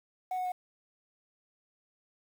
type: tone with pitch steps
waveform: sine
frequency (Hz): 740 / 734.5 / 729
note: F#5 / F#5 / F#5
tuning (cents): 0 / -13 / -26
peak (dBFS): -28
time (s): 0.31-0.52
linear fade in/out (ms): 5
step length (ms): 70
effects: tanh soft clip ceiling -30 dBFS + 9-bit